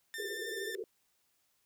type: tone with vibrato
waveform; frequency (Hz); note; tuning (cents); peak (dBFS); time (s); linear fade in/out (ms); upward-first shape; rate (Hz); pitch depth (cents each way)
sawtooth; 1789; A6; +28; -36; 0.14-0.75; 0; sine; 13; 15
type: band-pass noise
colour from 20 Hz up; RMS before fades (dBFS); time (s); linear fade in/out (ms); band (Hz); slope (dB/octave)
pink; -42; 0.18-0.84; 2; 370 to 470; 96
effects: white hiss -75 dBFS RMS until 1.65 s